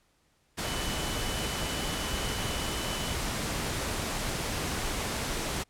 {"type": "tone in noise", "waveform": "sine", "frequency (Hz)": 2991, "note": "F#7", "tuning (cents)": 18, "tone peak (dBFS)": -40, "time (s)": [0.64, 3.15], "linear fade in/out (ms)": 20, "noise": "pink", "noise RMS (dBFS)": -32, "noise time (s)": [0.57, 5.64], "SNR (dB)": -11, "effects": ["pink hiss -69 dBFS RMS until 5.69 s", "low-pass 11000 Hz 12 dB/octave"]}